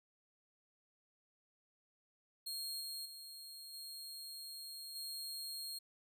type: tone with level steps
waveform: sawtooth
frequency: 4250 Hz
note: C8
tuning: 26 cents sharp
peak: -38 / -40 / -47 / -44 / -40 dBFS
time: 2.46-5.79 s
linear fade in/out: 10 ms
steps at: 2.8 / 3.05 / 3.73 / 4.95 s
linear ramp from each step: 10 ms
effects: none